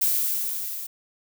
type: noise with level ramp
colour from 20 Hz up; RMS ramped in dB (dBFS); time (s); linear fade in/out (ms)
violet; -21 to -34; 0.01-0.87; 10
effects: none